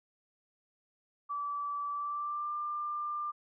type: tone with pitch glide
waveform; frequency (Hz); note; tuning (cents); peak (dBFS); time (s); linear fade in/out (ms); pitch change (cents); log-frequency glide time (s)
sine; 1156 to 1192.6; D6 to D6; -28 to +26; -33; 1.29-3.32; 20; +54; 1.91-2.53
effects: none